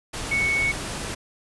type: tone in noise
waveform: sine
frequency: 2217 Hz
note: C#7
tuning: in tune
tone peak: -20 dBFS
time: 0.31-0.72 s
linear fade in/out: 10 ms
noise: pink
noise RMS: -31 dBFS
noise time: 0.13-1.15 s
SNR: +8 dB
effects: resampled to 24000 Hz